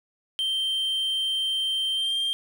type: tone with pitch glide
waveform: triangle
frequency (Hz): 3136 to 3182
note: G7 to G7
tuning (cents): 0 to +25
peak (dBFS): -22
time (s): 0.39-2.33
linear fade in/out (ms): 0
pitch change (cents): +25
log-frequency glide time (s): 1.93-2.14
effects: 9-bit